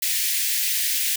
white high-pass noise, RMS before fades -23 dBFS, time 0.02-1.16 s, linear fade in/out 5 ms, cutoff 1800 Hz, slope 48 dB/octave, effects none

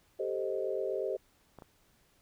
sine chord, A half-diminished seventh, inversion third, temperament equal, 392 / 440 / 523.3 / 622.3 Hz, G4 / A4 / C5 / Eb5, 0 / 0 / 0 / 0 cents, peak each -35 / -38 / -36 / -38 dBFS, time 0.19-1.17 s, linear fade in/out 10 ms
clicks, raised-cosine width 1 ms, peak -34 dBFS, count 2, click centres 1.587 / 1.622 s
effects pink hiss -68 dBFS RMS until 2.21 s

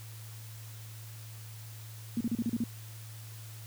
sine tone bursts, 232.8 Hz, A#3, 2 cents flat, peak -27 dBFS, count 7, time 2.17-2.639 s, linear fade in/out 2 ms, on 37 ms, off 35 ms, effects added 110 Hz sine -44 dBFS peak until 3.66 s + white hiss -52 dBFS RMS until 3.66 s

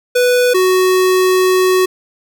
square tone pair in turn, 493.9 / 371 Hz, B4 / F#4, 0 / +5 cents, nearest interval perfect fourth, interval 495 cents, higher first, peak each -10 dBFS, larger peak neither, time 0.15-0.54 / 0.54-1.86 s, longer second, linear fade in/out 10 ms, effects none

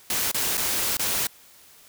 white noise with dropouts, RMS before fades -25 dBFS, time 0.1-1.27 s, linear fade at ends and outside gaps 2 ms, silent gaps 0.315-0.344 / 0.572-0.577 / 0.97-0.994 s, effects white hiss -52 dBFS RMS until 1.88 s

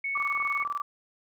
sine tone, 2213 Hz, C#7, 3 cents flat, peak -28 dBFS, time 0.04-0.64 s, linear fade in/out 5 ms
sine tone with tremolo, 1162 Hz, D6, 19 cents flat, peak -26 dBFS, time 0.15-0.82 s, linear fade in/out 5 ms, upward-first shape square, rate 20 Hz, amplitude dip 80%
effects none

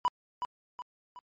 triangle tone with echo, 987.8 Hz, B5, in tune, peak -21 dBFS, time 0.05-0.08 s, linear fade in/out 0 ms, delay 370 ms, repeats 3, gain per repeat -7 dB, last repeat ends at 1.19 s, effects MP3 32 kbps

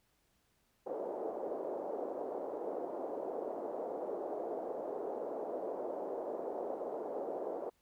pink band-pass noise, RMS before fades -40 dBFS, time 0.86-7.7 s, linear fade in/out 10 ms, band 390 to 670 Hz, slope 24 dB/octave, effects pink hiss -75 dBFS RMS until 7.81 s

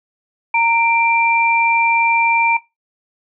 sine tone pair together, 923 / 2360 Hz, A#5 / D7, -17 / +8 cents, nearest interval octave + major third, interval 1625 cents, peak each -15 dBFS, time 0.54-2.57 s, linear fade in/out 5 ms, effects noise-tail reverb RT60 0.2 s tail -17 dB re dry

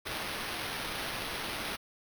violet noise with sample-and-hold, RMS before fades -37 dBFS, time 0.05-1.77 s, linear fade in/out 20 ms, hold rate 7350 Hz, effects none

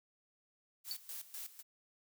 blue noise with tremolo, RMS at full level -45 dBFS, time 0.84-1.63 s, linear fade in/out 50 ms, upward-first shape square, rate 4 Hz, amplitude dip 80%
triangle tone with exponential decay, 4494 Hz, C#8, 23 cents sharp, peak -33 dBFS, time 0.91-0.99 s, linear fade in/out 1 ms, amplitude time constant 17 ms
effects none

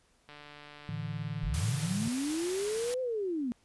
click train, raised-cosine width 0.3 ms, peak -33 dBFS, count 242, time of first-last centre 0.29-1.929 s, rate 147 Hz
sine chord, A suspended fourth, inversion none, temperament equal with one note detuned, 110 / 146.16 / 164.81 Hz, A2 / D3 / E3, 0 / -8 / 0 cents, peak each -38 dBFS, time 0.89-2.08 s, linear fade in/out 0 ms
sine linear two-way sweep, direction up then down, 36.87 to 520 to 228.7 Hz, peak -30 dBFS, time 1.43-3.52 s, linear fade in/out 0 ms, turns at 3.01 s
white noise, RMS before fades -39 dBFS, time 1.54-2.94 s, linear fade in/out 0 ms
effects pink hiss -68 dBFS RMS until 3.64 s + resampled to 24000 Hz

